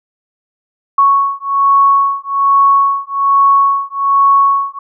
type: beating tone pair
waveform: sine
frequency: 1108 / 1109.2 Hz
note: C#6 / C#6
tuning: -1 / +1 cents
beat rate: 1.2 Hz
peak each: -11 dBFS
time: 0.98-4.79 s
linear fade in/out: 5 ms
effects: none